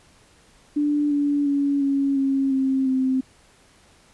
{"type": "tone with pitch steps", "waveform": "sine", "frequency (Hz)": [293.7, 288, 282.4, 276.9, 271.5, 266.2, 261.1], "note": ["D4", "D4", "C#4", "C#4", "C#4", "C4", "C4"], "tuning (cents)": [0, -34, 32, -2, -36, 30, -3], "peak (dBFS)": -18, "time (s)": [0.76, 3.21], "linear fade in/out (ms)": 10, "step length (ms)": 350, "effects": ["pink hiss -55 dBFS RMS until 4.13 s", "resampled to 24000 Hz"]}